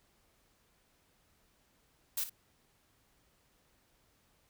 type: noise with echo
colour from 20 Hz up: blue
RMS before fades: -34 dBFS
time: 2.17-2.24 s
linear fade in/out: 5 ms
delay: 57 ms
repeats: 1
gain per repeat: -12 dB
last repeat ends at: 2.297 s
effects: pink hiss -71 dBFS RMS until 4.49 s